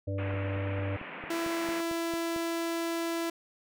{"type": "harmonic tone", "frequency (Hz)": 98, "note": "G2", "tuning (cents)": 0, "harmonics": [1, 3, 5, 6], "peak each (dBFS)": [-31, -39, -41, -39], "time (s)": [0.07, 0.97], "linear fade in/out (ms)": 10}
{"type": "band-pass noise", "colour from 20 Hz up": "white", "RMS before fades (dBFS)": -42, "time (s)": [0.18, 1.81], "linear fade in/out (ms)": 5, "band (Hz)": [160, 2600], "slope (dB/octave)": 48}
{"type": "click train", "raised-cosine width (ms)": 2, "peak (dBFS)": -29, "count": 10, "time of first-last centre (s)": [0.34, 2.362], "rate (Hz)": 4.45}
{"type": "tone", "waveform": "sawtooth", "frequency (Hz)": 334.1, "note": "E4", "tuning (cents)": 23, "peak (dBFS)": -26, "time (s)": [1.3, 3.3], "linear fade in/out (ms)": 5}
{"effects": []}